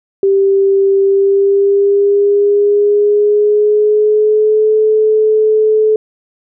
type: tone with pitch glide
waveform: sine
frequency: 392 to 432.4 Hz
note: G4 to A4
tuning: 0 to -30 cents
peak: -7 dBFS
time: 0.23-5.96 s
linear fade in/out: 2 ms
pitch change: +170 cents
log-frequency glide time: 1.02-4.76 s
effects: none